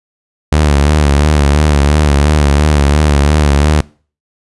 sawtooth tone with vibrato, 73.42 Hz, D2, in tune, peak -3 dBFS, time 0.52-3.81 s, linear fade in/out 5 ms, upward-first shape sine, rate 2.9 Hz, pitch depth 73 cents each way, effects noise-tail reverb RT60 0.4 s tail -23 dB re dry + resampled to 24000 Hz

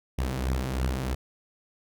sawtooth beating tone pair, 63.8 / 66.8 Hz, C2 / C2, -43 / +36 cents, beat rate 3 Hz, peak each -24 / -27 dBFS, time 0.18-1.15 s, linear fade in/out 10 ms, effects none

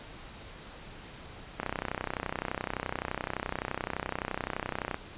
click train, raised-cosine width 0.5 ms, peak -16 dBFS, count 107, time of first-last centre 1.6-4.944 s, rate 31.7 Hz, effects pink hiss -47 dBFS RMS until 5.17 s + resampled to 8000 Hz

